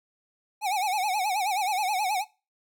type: tone with vibrato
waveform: square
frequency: 791 Hz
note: G5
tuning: 15 cents sharp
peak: -25 dBFS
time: 0.61-2.25 s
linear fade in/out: 50 ms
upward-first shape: sine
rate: 9.4 Hz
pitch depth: 150 cents each way
effects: noise-tail reverb RT60 0.3 s tail -21 dB re dry